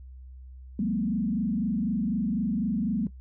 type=tone with frequency modulation; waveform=sine; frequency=212.9 Hz; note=G#3; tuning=43 cents sharp; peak=-24 dBFS; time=0.79-3.07 s; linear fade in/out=2 ms; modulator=24 Hz; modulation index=1.4; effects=noise-tail reverb RT60 0.1 s tail -17 dB re dry + added 64 Hz sine -42 dBFS peak until 3.2 s